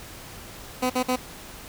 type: tone bursts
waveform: 15% pulse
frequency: 253.2 Hz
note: B3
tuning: 43 cents sharp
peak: -15 dBFS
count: 3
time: 0.82-1.162 s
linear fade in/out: 10 ms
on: 80 ms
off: 51 ms
effects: pink hiss -42 dBFS RMS until 1.68 s